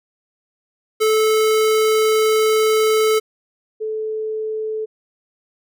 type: tone pair in turn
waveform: square / sine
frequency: 435.3 / 435.3 Hz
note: A4 / A4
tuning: -19 / -19 cents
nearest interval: unison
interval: 0 cents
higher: neither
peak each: -14 / -21 dBFS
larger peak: first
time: 1-3.2 / 3.8-4.86 s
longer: first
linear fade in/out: 20 ms
effects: none